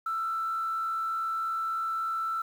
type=tone with frequency modulation; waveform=sine; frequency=1332 Hz; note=E6; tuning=18 cents sharp; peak=-27 dBFS; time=0.06-2.42 s; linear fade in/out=5 ms; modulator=75.3 Hz; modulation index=0.32; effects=tanh soft clip ceiling -24 dBFS + 9-bit